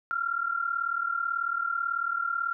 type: tone pair together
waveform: sine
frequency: 1358.7 / 1396.9 Hz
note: F6 / F6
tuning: -48 / 0 cents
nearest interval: unison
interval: 48 cents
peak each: -30 / -29 dBFS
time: 0.11-2.53 s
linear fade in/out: 0 ms
effects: none